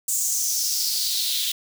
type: noise with high-pass filter sweep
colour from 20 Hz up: white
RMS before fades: -24 dBFS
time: 0.08-1.52 s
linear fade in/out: 5 ms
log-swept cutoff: 7500 to 3400 Hz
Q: 4.1
effects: none